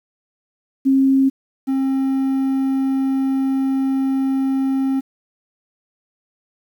sine / triangle tone pair in turn, 268.7 / 267.7 Hz, C4 / C4, +46 / +40 cents, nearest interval unison, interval 6 cents, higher first, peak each -11 / -14 dBFS, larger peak first, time 0.85-1.3 / 1.67-5.01 s, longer second, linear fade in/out 20 ms, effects 8-bit

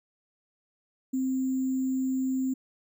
sine tone with sample-and-hold, 261.6 Hz, C4, in tune, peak -25 dBFS, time 1.13-2.54 s, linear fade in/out 10 ms, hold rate 7350 Hz, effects none

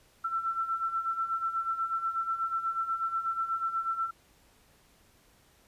sine beating tone pair, 1335 / 1343.2 Hz, E6 / E6, +22 / +32 cents, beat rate 8.2 Hz, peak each -35 / -30 dBFS, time 0.24-4.11 s, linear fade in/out 10 ms, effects pink hiss -63 dBFS RMS until 5.67 s + resampled to 32000 Hz

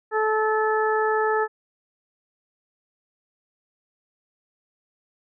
harmonic tone, 434.1 Hz, A4, 23 cents flat, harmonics 1 / 2 / 3 / 4, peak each -22 / -25 / -27 / -28 dBFS, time 0.11-1.48 s, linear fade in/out 50 ms, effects none

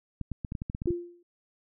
clicks, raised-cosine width 5 ms, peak -21 dBFS, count 11, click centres 0.213 / 0.317 / 0.448 / 0.521 / 0.552 / 0.619 / 0.699 / 0.749 / 0.819 / 0.858 / 0.906 s
sine tone with exponential decay, 348 Hz, F4, 6 cents flat, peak -22 dBFS, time 0.87-1.23 s, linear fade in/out 5 ms, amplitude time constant 78 ms
effects none

